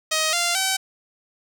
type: tone with pitch steps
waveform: 5% pulse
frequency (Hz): 629 / 693.9 / 765.5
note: D#5 / F5 / G5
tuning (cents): +19 / -11 / -41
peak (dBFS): -8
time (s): 0.11-0.77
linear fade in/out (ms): 10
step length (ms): 220
effects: none